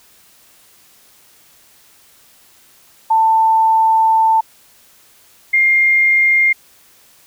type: tone pair in turn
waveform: sine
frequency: 890 / 2117 Hz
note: A5 / C7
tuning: +20 / +20 cents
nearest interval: octave + minor third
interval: 1500 cents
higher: second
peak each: -9 dBFS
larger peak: neither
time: 3.1-4.41 / 5.53-6.53 s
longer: first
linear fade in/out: 10 ms
effects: white hiss -49 dBFS RMS until 7.26 s